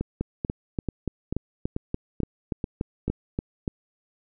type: two click trains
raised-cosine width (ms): 3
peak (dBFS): -13 / -14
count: 13 / 8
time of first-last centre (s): 0.21-3.678 / 0.01-3.08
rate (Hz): 3.46 / 2.28
effects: none